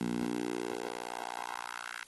10% pulse tone with high-pass filter sweep, 59.5 Hz, A#1, 36 cents sharp, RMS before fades -38 dBFS, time 0.01-2.03 s, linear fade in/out 0 ms, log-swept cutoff 200 to 1600 Hz, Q 2.6, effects white hiss -58 dBFS RMS until 2.07 s + AAC 32 kbps

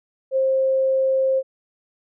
sine tone, 530 Hz, C5, 22 cents sharp, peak -16 dBFS, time 0.31-1.43 s, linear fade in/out 50 ms, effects none

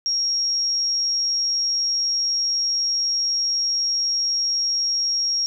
sine tone, 5588 Hz, F8, in tune, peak -19 dBFS, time 0.06-5.46 s, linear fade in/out 0 ms, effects none

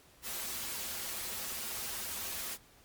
white noise with comb filter, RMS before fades -39 dBFS, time 0.22-2.58 s, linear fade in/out 50 ms, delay 6.7 ms, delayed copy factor -0.65, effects pink hiss -61 dBFS RMS until 2.84 s + MP3 96 kbps

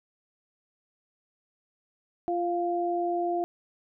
sine tone pair together, 346.6 / 698.5 Hz, F4 / F5, -13 / 0 cents, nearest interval octave, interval 1213 cents, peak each -28 dBFS, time 2.28-3.44 s, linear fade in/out 0 ms, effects none

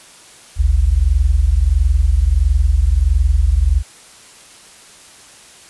sine tone pair together, 51.92 / 73.42 Hz, G#1 / D2, 0 / 0 cents, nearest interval tritone, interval 600 cents, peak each -13 dBFS, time 0.56-3.83 s, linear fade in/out 50 ms, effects white hiss -42 dBFS RMS until 5.69 s + resampled to 24000 Hz

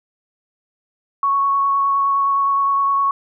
sine tone with vibrato, 1108.7 Hz, C#6, in tune, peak -14 dBFS, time 1.23-3.11 s, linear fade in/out 2 ms, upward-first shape sine, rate 9.7 Hz, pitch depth 10 cents each way, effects none

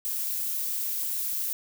violet noise, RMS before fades -30 dBFS, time 0.05-1.53 s, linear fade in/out 0 ms, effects none

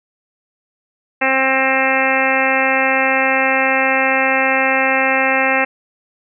harmonic tone, 265.1 Hz, C4, 23 cents sharp, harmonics 1 / 2 / 3 / 4 / 5 / 6 / 7 / 8 / 9 / 10, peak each -24 / -20 / -20 / -25 / -25 / -23 / -20 / -21 / -24 / -21 dBFS, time 1.21-5.65 s, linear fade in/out 10 ms, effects none

